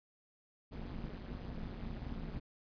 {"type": "noise with amplitude modulation", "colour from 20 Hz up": "brown", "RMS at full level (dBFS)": -39, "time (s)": [0.71, 2.4], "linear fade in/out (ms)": 20, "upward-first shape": "sine", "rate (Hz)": 191, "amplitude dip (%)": 100, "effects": ["resampled to 11025 Hz"]}